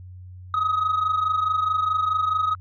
sine tone pair together, 1244.5 / 1269.2 Hz, D#6 / D#6, 0 / +34 cents, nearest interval unison, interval 34 cents, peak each -23 / -19 dBFS, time 0.54-2.55 s, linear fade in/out 2 ms, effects tanh soft clip ceiling -17 dBFS + added 91 Hz sine -38 dBFS peak until 2.6 s

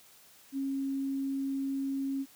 sine tone, 272.3 Hz, C#4, 31 cents flat, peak -30 dBFS, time 0.52-2.26 s, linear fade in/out 50 ms, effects white hiss -58 dBFS RMS until 2.35 s + high-pass 60 Hz 12 dB/octave

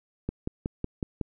click train, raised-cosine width 3 ms, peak -16 dBFS, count 6, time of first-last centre 0.29-1.213 s, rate 5.42 Hz, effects none

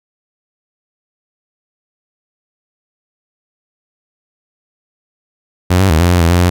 sawtooth tone with pitch steps, 90.2 / 96.4 / 78.8 / 87.5 / 88.8 / 83.6 / 88.1 / 88.7 Hz, F#2 / G2 / D#2 / F2 / F2 / E2 / F2 / F2, -44 / -28 / +23 / +4 / +29 / +25 / +16 / +27 cents, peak -4 dBFS, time 5.7-6.5 s, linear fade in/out 10 ms, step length 100 ms, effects none

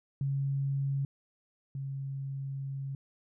sine tone pair in turn, 138 / 136.65 Hz, C#3 / C#3, -7 / -24 cents, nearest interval unison, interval 17 cents, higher first, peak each -28 / -34 dBFS, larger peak first, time 0.21-1.05 / 1.75-2.95 s, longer second, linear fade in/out 2 ms, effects none

